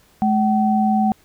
sine tone pair together, 213.5 / 761 Hz, G#3 / F#5, +48 / +48 cents, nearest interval octave + minor seventh, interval 2200 cents, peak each -16 / -18 dBFS, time 0.22-1.12 s, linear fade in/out 0 ms, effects pink hiss -55 dBFS RMS until 1.24 s

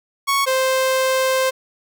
sawtooth tone pair in turn, 1108.7 / 523.2 Hz, C#6 / C5, 0 / 0 cents, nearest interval octave + minor second, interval 1300 cents, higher first, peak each -12 dBFS, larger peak neither, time 0.27-0.46 / 0.46-1.51 s, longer second, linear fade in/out 20 ms, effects none

